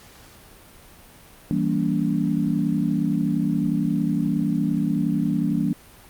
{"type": "chord", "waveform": "sine", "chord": "E half-diminished seventh", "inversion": "none", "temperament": "equal with one note detuned", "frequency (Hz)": [164.81, 196, 233.1, 286.5], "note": ["E3", "G3", "Bb3", "D4"], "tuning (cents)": [0, 0, 0, -43], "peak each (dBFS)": -25, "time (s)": [1.51, 5.73], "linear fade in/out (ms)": 0, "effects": ["pink hiss -48 dBFS RMS until 6.09 s", "Opus 48 kbps"]}